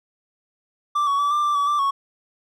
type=tone with pitch steps; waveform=triangle; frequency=1174 / 1122 / 1153 / 1186 / 1177 / 1142 / 1176 / 1107 Hz; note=D6 / C#6 / D6 / D6 / D6 / D6 / D6 / C#6; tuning=-1 / +21 / -32 / +17 / +3 / -49 / +2 / -3 cents; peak=-16 dBFS; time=0.95-1.91 s; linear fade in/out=10 ms; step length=120 ms; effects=none